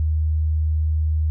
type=tone; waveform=sine; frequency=77.78 Hz; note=D#2; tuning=in tune; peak=-17 dBFS; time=0-1.3 s; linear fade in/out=0 ms; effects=none